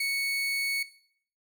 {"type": "tone", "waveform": "30% pulse", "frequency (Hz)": 2217, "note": "C#7", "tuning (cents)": 0, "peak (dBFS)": -24, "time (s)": [0, 0.83], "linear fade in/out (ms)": 5, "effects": ["noise-tail reverb RT60 0.6 s tail -17 dB re dry"]}